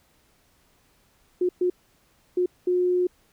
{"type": "tone bursts at uneven times", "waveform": "sine", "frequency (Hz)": 360, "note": "F#4", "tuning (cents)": -47, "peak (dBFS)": -19, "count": 4, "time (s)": [[1.41, 1.49], [1.61, 1.7], [2.37, 2.46], [2.67, 3.07]], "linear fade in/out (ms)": 5, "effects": ["pink hiss -63 dBFS RMS until 3.32 s"]}